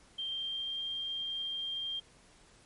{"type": "tone with pitch glide", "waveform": "sine", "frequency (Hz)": [3164, 3192], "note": ["G7", "G7"], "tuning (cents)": [15, 31], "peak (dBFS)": -34, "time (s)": [0.18, 2], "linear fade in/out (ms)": 10, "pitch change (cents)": 16, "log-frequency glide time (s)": [0.29, 0.82], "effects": ["pink hiss -61 dBFS RMS until 2.65 s", "MP3 48 kbps"]}